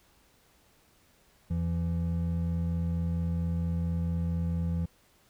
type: tone pair together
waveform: triangle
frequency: 84.4 / 168.8 Hz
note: E2 / E3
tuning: +41 / +41 cents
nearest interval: octave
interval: 1200 cents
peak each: -28 dBFS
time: 1.5-4.86 s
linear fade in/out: 10 ms
effects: pink hiss -64 dBFS RMS until 5.29 s